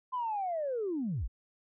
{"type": "linear sweep", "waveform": "sine", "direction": "down", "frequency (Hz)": [1033, 30.87], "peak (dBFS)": -30, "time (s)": [0.12, 1.28], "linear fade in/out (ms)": 20, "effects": ["tanh soft clip ceiling -26 dBFS"]}